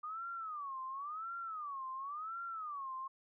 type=tone with vibrato; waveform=sine; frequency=1200 Hz; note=D6; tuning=37 cents sharp; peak=-40 dBFS; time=0.03-3.08 s; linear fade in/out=10 ms; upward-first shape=sine; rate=0.94 Hz; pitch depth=240 cents each way; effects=none